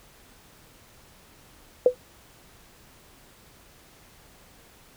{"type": "tone with exponential decay", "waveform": "sine", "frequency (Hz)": 500, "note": "B4", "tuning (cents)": 21, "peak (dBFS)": -9, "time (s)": [1.86, 1.95], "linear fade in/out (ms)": 2, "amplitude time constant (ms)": 19, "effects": ["pink hiss -54 dBFS RMS until 4.96 s"]}